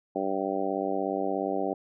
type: harmonic tone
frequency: 96.9 Hz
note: G2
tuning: 20 cents flat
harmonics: 2 / 3 / 4 / 5 / 6 / 7 / 8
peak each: -38 / -33 / -33 / -35 / -34 / -35 / -34 dBFS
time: 0.15-1.74 s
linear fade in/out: 10 ms
effects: none